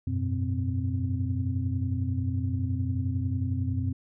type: tone cluster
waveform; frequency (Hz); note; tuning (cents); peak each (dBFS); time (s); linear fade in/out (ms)
sine; 90.9 / 102.2 / 121.6 / 259.9; F#2 / G#2 / B2 / C4; -30 / -27 / -26 / -11; -28 / -34 / -31 / -33; 0.07-3.93; 5
effects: tanh soft clip ceiling -15 dBFS